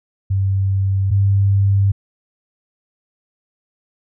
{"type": "tone pair in turn", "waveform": "sine", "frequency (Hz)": [97, 98.92], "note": ["G2", "G2"], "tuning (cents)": [-18, 16], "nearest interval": "unison", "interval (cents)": 34, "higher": "second", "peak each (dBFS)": [-14, -11], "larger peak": "second", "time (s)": [[0.3, 1.11], [1.11, 1.92]], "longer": "neither", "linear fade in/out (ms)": 10, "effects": []}